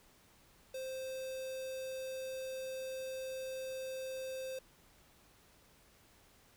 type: tone with notch filter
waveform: square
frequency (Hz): 523.3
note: C5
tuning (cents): 0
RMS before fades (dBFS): -42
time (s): 0.74-4.59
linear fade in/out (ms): 5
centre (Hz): 1400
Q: 1.5
effects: pink hiss -65 dBFS RMS until 6.56 s